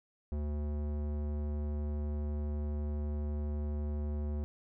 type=tone with low-pass filter; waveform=square; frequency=74 Hz; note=D2; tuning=14 cents sharp; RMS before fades=-35 dBFS; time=0.32-4.44 s; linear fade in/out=0 ms; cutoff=560 Hz; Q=0.65; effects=none